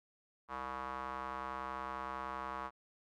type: tone with band-pass filter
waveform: square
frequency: 65.41 Hz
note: C2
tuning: in tune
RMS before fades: -42 dBFS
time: 0.48-2.71 s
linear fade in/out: 50 ms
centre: 1100 Hz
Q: 3.6
effects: none